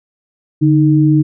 sine tone pair together, 146.3 / 310 Hz, D3 / D#4, -6 / -6 cents, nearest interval octave + minor second, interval 1300 cents, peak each -10 dBFS, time 0.61-1.23 s, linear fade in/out 20 ms, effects none

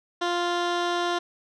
15% pulse tone with low-pass filter, 349.2 Hz, F4, in tune, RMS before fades -26 dBFS, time 0.21-1.19 s, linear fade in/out 10 ms, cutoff 4500 Hz, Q 1.2, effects none

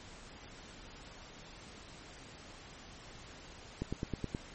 click train, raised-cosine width 3 ms, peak -22 dBFS, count 6, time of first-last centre 3.82-4.349 s, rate 9.46 Hz, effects pink hiss -52 dBFS RMS until 4.54 s + MP3 32 kbps

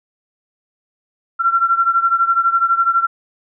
sine beating tone pair, 1358 / 1370 Hz, F6 / F6, -49 / -34 cents, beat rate 12 Hz, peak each -14 / -17 dBFS, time 1.39-3.07 s, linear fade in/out 20 ms, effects none

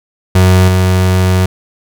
35% pulse tone with level steps, 92.5 Hz, F#2, in tune, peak -3 / -6 dBFS, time 0.35-1.46 s, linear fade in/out 5 ms, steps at 0.68 s, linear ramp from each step 2 ms, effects none

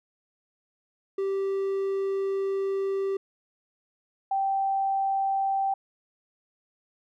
triangle / sine tone pair in turn, 390.2 / 780.4 Hz, G4 / G5, -8 / -8 cents, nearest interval octave, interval 1200 cents, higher second, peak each -23 dBFS, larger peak neither, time 1.18-3.17 / 4.31-5.74 s, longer first, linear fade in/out 5 ms, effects none

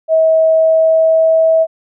sine tone with pitch glide, 642 to 647.2 Hz, E5 to E5, -46 to -32 cents, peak -7 dBFS, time 0.08-1.67 s, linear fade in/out 50 ms, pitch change +14 cents, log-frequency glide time 0.51-1.52 s, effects none

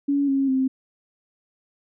sine tone with pitch steps, 282.4 / 272.5 / 262.9 Hz, C#4 / C#4 / C4, +32 / -29 / +8 cents, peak -18 dBFS, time 0.08-0.68 s, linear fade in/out 10 ms, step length 200 ms, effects none

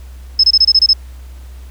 sine tone bursts, 5190 Hz, E8, 28 cents flat, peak -5 dBFS, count 8, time 0.39-0.933 s, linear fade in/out 5 ms, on 46 ms, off 25 ms, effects added 63 Hz sine -30 dBFS peak until 1.7 s + pink hiss -47 dBFS RMS until 1.7 s

